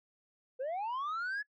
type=linear sweep; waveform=sine; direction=up; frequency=490 to 1720 Hz; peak=-31 dBFS; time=0.59-1.43 s; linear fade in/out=20 ms; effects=noise-tail reverb RT60 0.1 s tail -26 dB re dry + tanh soft clip ceiling -33 dBFS